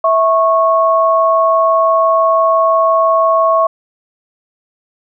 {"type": "tone pair together", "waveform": "sine", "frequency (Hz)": [654.1, 1100], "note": ["E5", "C#6"], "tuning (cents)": [-14, -14], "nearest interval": "major sixth", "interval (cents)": 900, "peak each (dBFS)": -11, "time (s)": [0.04, 3.67], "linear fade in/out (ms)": 5, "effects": []}